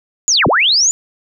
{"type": "linear two-way sweep", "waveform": "sine", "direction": "down then up", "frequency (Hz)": [7100, 82.41, 7100], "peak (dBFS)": -9, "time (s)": [0.28, 0.91], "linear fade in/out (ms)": 0, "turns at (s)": 0.47, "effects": []}